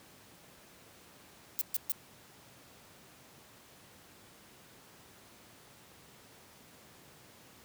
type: noise bursts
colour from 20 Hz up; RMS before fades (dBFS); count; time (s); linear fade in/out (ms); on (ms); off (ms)
violet; -31; 3; 1.59-1.919; 0; 23; 130
effects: pink hiss -57 dBFS RMS until 7.64 s + high-pass 100 Hz 12 dB/octave